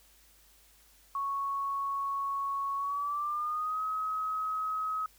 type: tone with pitch glide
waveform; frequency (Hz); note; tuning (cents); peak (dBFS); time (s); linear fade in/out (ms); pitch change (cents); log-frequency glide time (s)
sine; 1108 to 1272.8; C#6 to D#6; -1 to +39; -30; 1.15-5.06; 2; +240; 2.76-3.82
effects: added 50 Hz sine -65 dBFS peak until 5.18 s + white hiss -62 dBFS RMS until 5.18 s